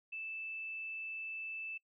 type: tone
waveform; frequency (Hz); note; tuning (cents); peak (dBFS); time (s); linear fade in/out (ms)
sine; 2637; E7; 0; -40; 0.12-1.78; 10
effects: noise-tail reverb RT60 0.1 s tail -24 dB re dry